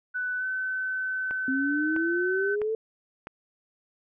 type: tone with pitch glide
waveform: sine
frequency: 1494 to 1521 Hz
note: F#6 to F#6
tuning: +16 to +47 cents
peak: -27 dBFS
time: 0.14-2.56 s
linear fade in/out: 20 ms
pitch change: +31 cents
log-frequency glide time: 0.37-0.45 s
type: click train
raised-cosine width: 0.5 ms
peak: -23 dBFS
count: 4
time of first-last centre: 1.31-3.271 s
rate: 1.53 Hz
type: exponential sweep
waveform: sine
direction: up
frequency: 261.6 to 447.9 Hz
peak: -25 dBFS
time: 1.48-2.75 s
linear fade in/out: 2 ms
effects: none